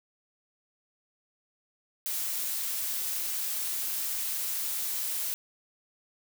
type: noise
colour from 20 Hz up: blue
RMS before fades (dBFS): -32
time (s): 2.06-5.34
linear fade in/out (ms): 0
effects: none